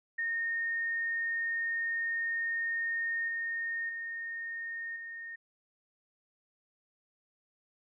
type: tone with level steps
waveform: sine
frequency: 1840 Hz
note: A#6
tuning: 23 cents flat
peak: -30 / -32 / -36 / -40 dBFS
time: 0.18-5.36 s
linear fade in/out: 10 ms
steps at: 3.28 / 3.89 / 4.96 s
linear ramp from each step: 2 ms
effects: none